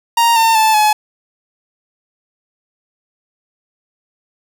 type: tone with pitch steps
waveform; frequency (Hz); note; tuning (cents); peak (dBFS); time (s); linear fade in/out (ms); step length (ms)
45% pulse; 932.3 / 904.2 / 876.9 / 850.5; A#5 / A5 / A5 / G#5; 0 / +47 / -6 / +41; -9; 0.17-0.93; 5; 190
effects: none